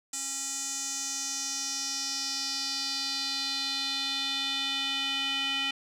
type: tone with band-pass filter sweep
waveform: square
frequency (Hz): 273.2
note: C#4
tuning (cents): -25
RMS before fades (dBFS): -32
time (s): 0.13-5.71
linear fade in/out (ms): 5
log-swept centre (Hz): 7500 to 2900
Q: 3.9
effects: none